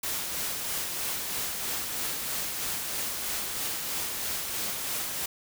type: noise with tremolo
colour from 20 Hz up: white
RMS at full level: -31 dBFS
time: 0.03-5.26 s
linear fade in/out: 5 ms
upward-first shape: sine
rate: 3.1 Hz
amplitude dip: 30%
effects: none